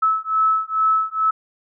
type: beating tone pair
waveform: sine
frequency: 1300 / 1302.3 Hz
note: E6 / E6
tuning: -24 / -21 cents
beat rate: 2.3 Hz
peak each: -19 dBFS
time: 0.02-1.31 s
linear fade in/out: 10 ms
effects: none